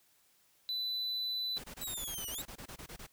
triangle tone, 3993 Hz, B7, 18 cents sharp, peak -32 dBFS, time 0.69-1.58 s, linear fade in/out 0 ms
pink noise bursts, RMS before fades -47 dBFS, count 15, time 1.56-3.068 s, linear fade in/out 10 ms, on 80 ms, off 22 ms
5% pulse exponential two-way sweep, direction down then up, 3966 to 2870 to 3966 Hz, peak -31 dBFS, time 1.81-2.42 s, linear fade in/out 5 ms, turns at 2.3 s
effects white hiss -69 dBFS RMS until 3.12 s

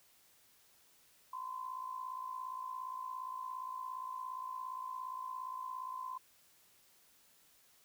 sine tone with amplitude modulation, 1027 Hz, C6, 33 cents flat, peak -37 dBFS, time 1.33-6.18 s, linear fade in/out 5 ms, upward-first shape sine, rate 57.3 Hz, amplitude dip 70%, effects white hiss -67 dBFS RMS until 7.84 s

